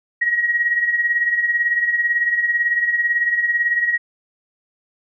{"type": "tone with tremolo", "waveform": "sine", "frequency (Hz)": 1899, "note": "A#6", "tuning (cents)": 32, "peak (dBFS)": -13, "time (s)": [0.21, 3.98], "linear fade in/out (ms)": 10, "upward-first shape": "sine", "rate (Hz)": 18, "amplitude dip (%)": 60, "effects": []}